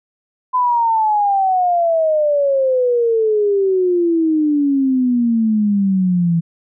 sine exponential sweep, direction down, 1017 to 164.81 Hz, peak -12 dBFS, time 0.53-6.41 s, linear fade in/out 20 ms, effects none

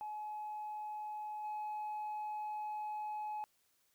sine tone with level steps, 848 Hz, G#5, 36 cents sharp, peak -39 / -36 dBFS, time 0.01-3.44 s, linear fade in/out 0 ms, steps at 1.43 s, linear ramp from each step 20 ms, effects tanh soft clip ceiling -37 dBFS + white hiss -75 dBFS RMS until 3.94 s

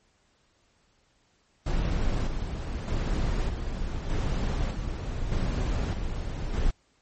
brown noise with tremolo, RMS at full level -26 dBFS, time 1.66-6.71 s, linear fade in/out 5 ms, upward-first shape square, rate 0.82 Hz, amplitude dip 45%, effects pink hiss -67 dBFS RMS until 7.01 s + MP3 32 kbps

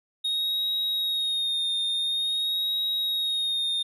triangle tone with vibrato, 3729 Hz, A#7, in tune, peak -23 dBFS, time 0.24-3.83 s, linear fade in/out 10 ms, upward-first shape sine, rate 0.48 Hz, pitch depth 35 cents each way, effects none

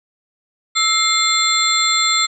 sine tone cluster, 1312 / 2116 / 3514 / 4139 / 7430 Hz, E6 / C7 / A7 / C8 / A#8, -9 / +19 / -3 / -20 / -7 cents, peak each -20 dBFS, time 0.75-2.27 s, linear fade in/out 20 ms, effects none

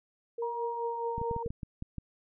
sine tone with tremolo, 466.2 Hz, A#4, in tune, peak -30 dBFS, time 0.38-1.48 s, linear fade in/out 5 ms, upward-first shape triangle, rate 4.7 Hz, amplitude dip 80%
sine tone with pitch glide, 948 to 928.5 Hz, A#5 to A#5, +29 to -7 cents, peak -34 dBFS, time 0.42-1.43 s, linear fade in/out 5 ms, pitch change -36 cents, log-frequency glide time 0.61-1.12 s
clicks, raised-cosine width 5 ms, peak -25 dBFS, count 9, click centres 1.181 / 1.215 / 1.312 / 1.364 / 1.462 / 1.505 / 1.632 / 1.824 / 1.983 s
effects none

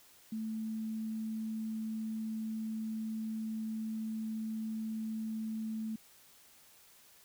sine tone, 220 Hz, A3, in tune, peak -35 dBFS, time 0.32-5.96 s, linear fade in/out 5 ms, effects white hiss -61 dBFS RMS until 7.24 s

